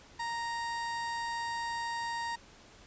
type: tone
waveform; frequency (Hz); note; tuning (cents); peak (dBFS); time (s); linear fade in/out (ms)
30% pulse; 932.3; A#5; 0; -31; 0.19-2.36; 10
effects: pink hiss -56 dBFS RMS until 2.86 s + resampled to 16000 Hz